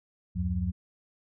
sine tone cluster, 74.5 / 92.2 / 181.2 Hz, D2 / F#2 / F#3, +25 / -6 / -36 cents, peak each -31 dBFS, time 0.35-0.72 s, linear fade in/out 20 ms, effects none

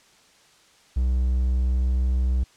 triangle tone with pitch glide, 62.9 to 63.3 Hz, B1 to B1, +32 to +43 cents, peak -17 dBFS, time 0.96-2.44 s, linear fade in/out 10 ms, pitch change +11 cents, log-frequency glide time 1.67-1.87 s, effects white hiss -56 dBFS RMS until 2.56 s + low-pass 7000 Hz 12 dB/octave

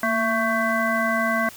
harmonic tone with a mistuned harmonic, 222.4 Hz, A3, 19 cents sharp, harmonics 1 / 3 / 5 / 7 / 9, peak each -26 / -25 / -26 / -25 / -28 dBFS, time 0.03-1.49 s, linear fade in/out 2 ms, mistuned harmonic 1, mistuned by +59 cents, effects white hiss -43 dBFS RMS until 1.56 s

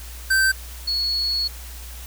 square / sine tone pair in turn, 1554 / 4368 Hz, G6 / C#8, -16 / -26 cents, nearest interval octave + tritone, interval 1790 cents, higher second, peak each -16 / -20 dBFS, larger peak first, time 0.3-0.52 / 0.87-1.48 s, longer second, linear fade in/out 10 ms, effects added 60 Hz sine -35 dBFS peak until 2.06 s + white hiss -41 dBFS RMS until 2.06 s

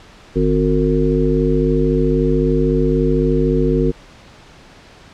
harmonic tone with a mistuned harmonic, 51.91 Hz, G#1, in tune, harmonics 1 / 3 / 5 / 7 / 9, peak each -19 / -19 / -19 / -19 / -19 dBFS, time 0.35-3.92 s, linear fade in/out 20 ms, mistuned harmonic 9, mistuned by -38 cents, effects pink hiss -43 dBFS RMS until 5.13 s + low-pass 5000 Hz 12 dB/octave

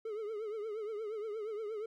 triangle tone with vibrato, 430.2 Hz, A4, 39 cents flat, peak -35 dBFS, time 0.05-1.86 s, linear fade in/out 5 ms, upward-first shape triangle, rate 8.5 Hz, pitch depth 110 cents each way, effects none

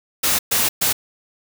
white noise bursts at uneven times, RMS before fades -18 dBFS, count 3, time 0.23-0.39 / 0.51-0.69 / 0.81-0.93 s, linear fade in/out 10 ms, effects none

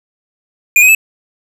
square tone with pitch steps, 2424 / 2517 / 2613 Hz, D#7 / D#7 / E7, -46 / +19 / -16 cents, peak -5 dBFS, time 0.76-0.949 s, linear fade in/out 2 ms, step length 63 ms, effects none

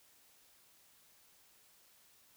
silence, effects white hiss -66 dBFS RMS until 2.36 s

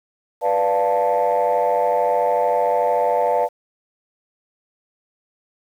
sine chord, B half-diminished seventh, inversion none, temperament equal, 493.9 / 587.3 / 698.5 / 880 Hz, B4 / D5 / F5 / A5, 0 / 0 / 0 / 0 cents, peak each -20 dBFS, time 0.41-3.49 s, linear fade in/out 50 ms, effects tanh soft clip ceiling -10 dBFS + 8-bit

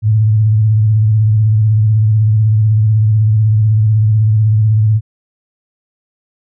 sine tone with vibrato, 108.2 Hz, A2, 29 cents flat, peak -7 dBFS, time 0.02-5.01 s, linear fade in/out 50 ms, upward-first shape sine, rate 16 Hz, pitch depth 53 cents each way, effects none

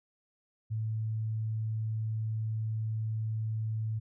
sine tone, 110 Hz, A2, in tune, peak -30 dBFS, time 0.7-4 s, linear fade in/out 20 ms, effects none

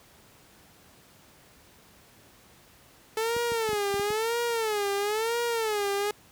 sawtooth tone with vibrato, 435.3 Hz, A4, 19 cents flat, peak -22 dBFS, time 3.17-6.11 s, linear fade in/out 2 ms, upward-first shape sine, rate 1 Hz, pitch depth 150 cents each way
clicks, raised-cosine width 3 ms, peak -25 dBFS, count 7, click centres 3.365 / 3.519 / 3.69 / 3.731 / 3.941 / 3.996 / 4.104 s
effects pink hiss -56 dBFS RMS until 6.31 s + high-pass 60 Hz 12 dB/octave

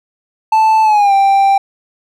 triangle tone with pitch glide, 878 to 786.7 Hz, A5 to G5, -4 to +6 cents, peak -5 dBFS, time 0.52-1.58 s, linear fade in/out 5 ms, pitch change -190 cents, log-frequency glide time 0.83-1.13 s, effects none

